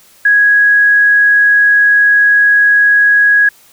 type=tone; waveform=sine; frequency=1661.2 Hz; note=G#6; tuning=in tune; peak=-5 dBFS; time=0.25-3.49 s; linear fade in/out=5 ms; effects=white hiss -45 dBFS RMS until 3.72 s